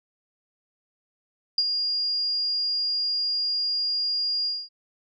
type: tone with ADSR envelope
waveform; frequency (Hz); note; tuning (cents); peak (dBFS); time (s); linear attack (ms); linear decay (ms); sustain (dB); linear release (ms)
sine; 4831; D8; +48; -17; 1.58-4.69; 3; 48; -6; 230
effects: none